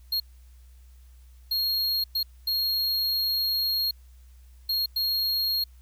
square tone bursts at uneven times, 4268 Hz, C8, 34 cents sharp, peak -24 dBFS, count 6, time 0.12-0.2 / 1.51-2.04 / 2.15-2.23 / 2.47-3.91 / 4.69-4.86 / 4.96-5.64 s, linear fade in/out 5 ms, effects added 62 Hz sine -48 dBFS peak until 5.81 s + white hiss -65 dBFS RMS until 5.81 s

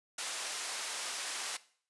white band-pass noise, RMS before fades -39 dBFS, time 0.18-1.57 s, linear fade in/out 5 ms, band 560 to 8400 Hz, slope 12 dB/octave, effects noise-tail reverb RT60 0.5 s tail -18 dB re dry + resampled to 24000 Hz

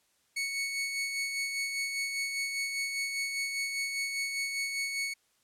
sawtooth tone with tremolo, 2217 Hz, C#7, in tune, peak -26 dBFS, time 0.36-5.14 s, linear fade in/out 10 ms, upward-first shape sine, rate 5 Hz, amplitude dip 40%, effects white hiss -71 dBFS RMS until 5.43 s + low-pass 11000 Hz 12 dB/octave

